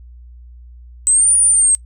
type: exponential two-way sweep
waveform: sine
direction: up then down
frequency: 8040 to 9580 to 8320 Hz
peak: -9 dBFS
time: 1.07-1.75 s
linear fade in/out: 0 ms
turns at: 1.37 s
effects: noise-tail reverb RT60 0.1 s tail -22 dB re dry + added 60 Hz sine -36 dBFS peak until 1.85 s